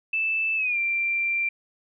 sine tone with pitch glide, 2637 to 2363 Hz, E7 to D7, 0 to +10 cents, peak -22 dBFS, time 0.13-1.49 s, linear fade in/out 5 ms, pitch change -190 cents, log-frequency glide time 0.56-0.78 s, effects none

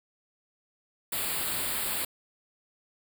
white band-stop noise, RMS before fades -31 dBFS, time 1.12-2.05 s, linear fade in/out 5 ms, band 4800 to 7500 Hz, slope 96 dB/octave, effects none

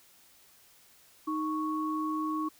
sine tone pair together, 311.1 / 1108.6 Hz, D#4 / C#6, 0 / 0 cents, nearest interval octave + minor seventh, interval 2200 cents, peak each -31 / -33 dBFS, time 1.27-2.49 s, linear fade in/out 10 ms, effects white hiss -60 dBFS RMS until 2.59 s

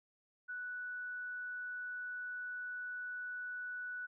sine tone, 1480 Hz, F#6, in tune, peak -40 dBFS, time 0.48-4.07 s, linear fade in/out 20 ms, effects none

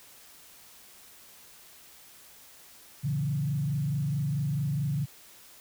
sine tone with frequency modulation, 143.4 Hz, D3, 41 cents flat, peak -26 dBFS, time 3.03-5.06 s, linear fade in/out 20 ms, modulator 24.6 Hz, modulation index 0.87, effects white hiss -53 dBFS RMS until 5.6 s

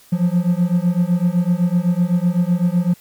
triangle beating tone pair, 172.3 / 180.2 Hz, F3 / F#3, -23 / -45 cents, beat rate 7.9 Hz, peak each -15 dBFS, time 0.12-2.94 s, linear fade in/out 10 ms, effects white hiss -49 dBFS RMS until 3 s + MP3 96 kbps

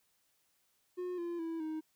triangle tone with pitch steps, 360 / 343.9 / 328.6 / 313.9 Hz, F#4 / F4 / E4 / D#4, -47 / -27 / -5 / +15 cents, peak -34 dBFS, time 0.97-1.81 s, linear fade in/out 20 ms, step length 210 ms, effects white hiss -75 dBFS RMS until 1.95 s

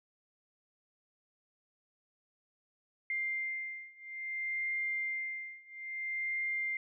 sine beating tone pair, 2100 / 2100.59 Hz, C7 / C7, +6 / +6 cents, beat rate 0.59 Hz, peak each -38 / -37 dBFS, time 3.1-6.77 s, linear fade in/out 2 ms, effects none

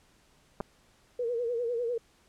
clicks, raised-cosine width 1 ms, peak -20 dBFS, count 2, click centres 0.603 / 0.608 s
sine tone with vibrato, 475.3 Hz, A#4, 34 cents sharp, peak -28 dBFS, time 1.19-1.98 s, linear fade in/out 5 ms, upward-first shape sine, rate 10 Hz, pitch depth 75 cents each way
effects pink hiss -64 dBFS RMS until 2.28 s + low-pass 10000 Hz 12 dB/octave

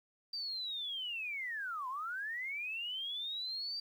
sine linear two-way sweep, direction down then up, 4699 to 987.8 to 4699 Hz, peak -37 dBFS, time 0.33-3.8 s, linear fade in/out 5 ms, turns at 1.88 s, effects 11-bit

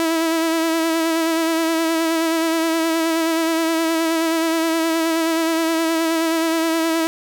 sawtooth tone with vibrato, 326.5 Hz, E4, 17 cents flat, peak -13 dBFS, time 0-7.07 s, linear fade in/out 0 ms, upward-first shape sine, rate 9.5 Hz, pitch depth 30 cents each way, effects none

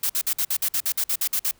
blue noise bursts, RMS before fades -23 dBFS, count 13, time 0.03-1.512 s, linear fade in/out 5 ms, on 66 ms, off 52 ms, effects pink hiss -59 dBFS RMS until 1.59 s

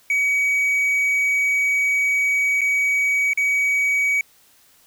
triangle tone with dropouts, 2265 Hz, C#7, 37 cents sharp, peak -15 dBFS, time 0.1-4.21 s, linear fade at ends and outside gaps 2 ms, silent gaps 2.609-2.615 / 3.334-3.374 s, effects white hiss -55 dBFS RMS until 4.86 s

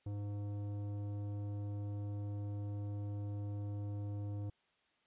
triangle tone with tanh clipping, 102.3 Hz, G#2, 26 cents flat, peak -40 dBFS, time 0.06-4.5 s, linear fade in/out 5 ms, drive 17 dB, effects white hiss -75 dBFS RMS until 5.06 s + resampled to 8000 Hz

